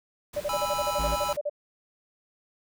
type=noise; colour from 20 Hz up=pink; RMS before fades=-42 dBFS; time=0.33-1.37 s; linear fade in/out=10 ms
type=tone bursts; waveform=sine; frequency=587.3 Hz; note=D5; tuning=in tune; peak=-25 dBFS; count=14; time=0.36-1.497 s; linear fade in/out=10 ms; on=45 ms; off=39 ms
type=chord; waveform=square; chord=E major; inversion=first; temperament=just; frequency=824.1 / 988.9 / 1318.5 Hz; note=G#5 / B5 / E6; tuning=-14 / +2 / 0 cents; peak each=-33 dBFS; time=0.49-1.33 s; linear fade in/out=2 ms
type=tone; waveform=square; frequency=55 Hz; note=A1; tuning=in tune; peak=-29 dBFS; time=0.98-1.16 s; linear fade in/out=20 ms
effects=none